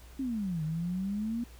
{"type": "exponential two-way sweep", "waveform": "sine", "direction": "down then up", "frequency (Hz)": [277.6, 153, 241.1], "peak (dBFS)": -30, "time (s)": [0.19, 1.44], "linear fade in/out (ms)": 5, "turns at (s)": 0.63, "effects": ["added 60 Hz sine -49 dBFS peak until 1.59 s", "pink hiss -57 dBFS RMS until 1.59 s"]}